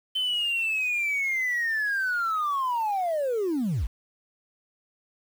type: linear sweep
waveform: sine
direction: down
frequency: 3076 to 37.41 Hz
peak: -22 dBFS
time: 0.15-3.87 s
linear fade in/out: 10 ms
effects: tanh soft clip ceiling -22 dBFS + 8-bit